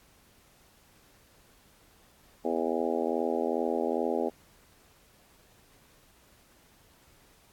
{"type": "harmonic tone with a mistuned harmonic", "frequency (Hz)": 82.41, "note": "E2", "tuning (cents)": 0, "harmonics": [3, 4, 5, 6, 7, 8, 9, 10], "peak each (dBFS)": [-34, -34, -32, -34, -35, -37, -40, -38], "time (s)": [2.44, 4.3], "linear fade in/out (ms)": 20, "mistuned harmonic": 10, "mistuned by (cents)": -17, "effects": ["pink hiss -61 dBFS RMS until 7.52 s", "AAC 64 kbps"]}